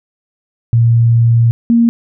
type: tone pair in turn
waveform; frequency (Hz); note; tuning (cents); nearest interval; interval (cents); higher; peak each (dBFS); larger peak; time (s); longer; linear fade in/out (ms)
sine; 116.54 / 233.1; A#2 / A#3; 0 / 0; octave; 1200; second; -6; neither; 0.73-1.51 / 1.7-1.89; first; 0
effects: none